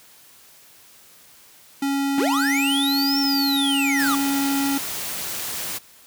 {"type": "tone", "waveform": "square", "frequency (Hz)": 277.2, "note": "C#4", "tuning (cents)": 0, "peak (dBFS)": -21, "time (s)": [1.82, 4.78], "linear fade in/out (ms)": 5}
{"type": "linear two-way sweep", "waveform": "square", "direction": "up then down", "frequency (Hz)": [233.1, 5480, 1114], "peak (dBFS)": -22, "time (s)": [2.18, 4.15], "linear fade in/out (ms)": 2, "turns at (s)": 3.19}
{"type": "noise", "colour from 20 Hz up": "white", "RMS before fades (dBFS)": -29, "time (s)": [3.98, 5.79], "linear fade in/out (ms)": 20}
{"effects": ["white hiss -50 dBFS RMS until 6.06 s", "high-pass 60 Hz 12 dB/octave"]}